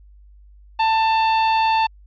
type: tone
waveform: 45% pulse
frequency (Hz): 889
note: A5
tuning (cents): +18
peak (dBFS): -15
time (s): 0.79-1.87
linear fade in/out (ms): 10
effects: added 50 Hz sine -44 dBFS peak until 2.06 s + resampled to 11025 Hz